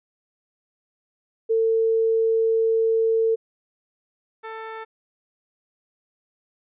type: tone pair in turn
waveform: sine / 15% pulse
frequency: 450 / 444.3 Hz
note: A4 / A4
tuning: +39 / +17 cents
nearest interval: unison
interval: 22 cents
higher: first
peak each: -17 / -26 dBFS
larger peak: first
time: 1.49-3.36 / 4.43-4.85 s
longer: first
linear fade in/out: 20 ms
effects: resampled to 8000 Hz